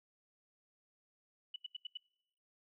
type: tone bursts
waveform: sine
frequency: 2960 Hz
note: F#7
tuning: in tune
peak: -40 dBFS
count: 5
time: 1.54-1.973 s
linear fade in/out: 5 ms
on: 21 ms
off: 82 ms
effects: noise-tail reverb RT60 0.9 s tail -26 dB re dry